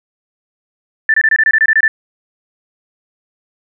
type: tone bursts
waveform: sine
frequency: 1769 Hz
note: A6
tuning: 9 cents sharp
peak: -7 dBFS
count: 11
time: 1.09-1.88 s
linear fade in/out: 2 ms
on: 50 ms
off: 24 ms
effects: none